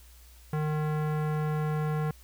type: tone with low-pass filter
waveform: square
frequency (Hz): 152.9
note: D#3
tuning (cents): -30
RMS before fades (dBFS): -29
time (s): 0.53-2.11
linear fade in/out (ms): 2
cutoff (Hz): 1500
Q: 1.1
effects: added 60 Hz sine -51 dBFS peak until 2.23 s + white hiss -58 dBFS RMS until 2.23 s